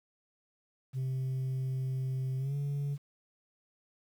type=tone with pitch glide; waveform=sine; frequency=131.1 to 142.14 Hz; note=C3 to C#3; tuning=+4 to +44 cents; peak=-28 dBFS; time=0.93-2.98 s; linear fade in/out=50 ms; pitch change=+140 cents; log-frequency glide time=2.38-2.55 s; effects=tanh soft clip ceiling -30 dBFS + 10-bit